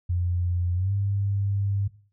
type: tone with pitch glide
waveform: sine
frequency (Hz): 88.3 to 99.69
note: F2 to G2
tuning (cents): +20 to +30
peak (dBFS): -22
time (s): 0.09-1.88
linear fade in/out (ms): 10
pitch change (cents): +210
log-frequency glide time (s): 0.75-0.92
effects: noise-tail reverb RT60 0.4 s tail -17 dB re dry